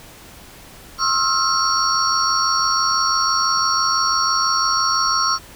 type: tone cluster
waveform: sine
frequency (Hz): 1074 / 1283 / 1369 / 4466 / 5600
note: C6 / E6 / F6 / C#8 / F8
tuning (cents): +45 / -47 / -35 / +12 / +4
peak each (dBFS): -22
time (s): 0.98-5.39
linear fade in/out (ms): 50
effects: pink hiss -42 dBFS RMS until 5.55 s